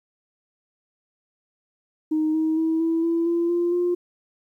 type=tone with pitch steps; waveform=sine; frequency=311.1 / 316.7 / 322.4 / 328.3 / 334.2 / 340.2 / 346.4 / 352.6 Hz; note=D#4 / D#4 / E4 / E4 / E4 / F4 / F4 / F4; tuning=0 / +31 / -38 / -7 / +24 / -45 / -14 / +17 cents; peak=-18 dBFS; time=2.11-3.95 s; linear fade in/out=10 ms; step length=230 ms; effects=tanh soft clip ceiling -15 dBFS + 10-bit